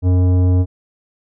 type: tone with tanh clipping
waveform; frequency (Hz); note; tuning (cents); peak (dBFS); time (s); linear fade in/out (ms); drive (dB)
sine; 90.8; F#2; -32; -12; 0.02-0.66; 50; 13
effects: none